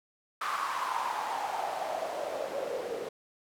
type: noise with band-pass filter sweep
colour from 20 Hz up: white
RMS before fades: -34 dBFS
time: 0.41-3.09 s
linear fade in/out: 5 ms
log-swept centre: 1200 to 450 Hz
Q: 6
effects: none